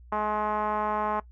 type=tone with low-pass filter; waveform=5% pulse; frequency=211.8 Hz; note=G#3; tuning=34 cents sharp; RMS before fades=-28 dBFS; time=0.12-1.2 s; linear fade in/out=5 ms; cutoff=1000 Hz; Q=2.7; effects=noise-tail reverb RT60 0.1 s tail -19 dB re dry + added 60 Hz sine -47 dBFS peak until 1.31 s